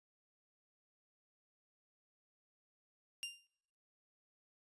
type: tone with exponential decay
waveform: sawtooth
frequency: 2794 Hz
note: F7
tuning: in tune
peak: -34 dBFS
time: 3.23-3.47 s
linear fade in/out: 0 ms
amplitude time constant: 51 ms
effects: noise-tail reverb RT60 0.8 s tail -26 dB re dry + resampled to 24000 Hz